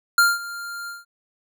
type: tone with ADSR envelope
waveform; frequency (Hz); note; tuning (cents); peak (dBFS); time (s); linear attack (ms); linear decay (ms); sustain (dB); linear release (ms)
square; 1396.9; F6; 0; -12; 0.18-1.05; 3; 200; -19; 170
effects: none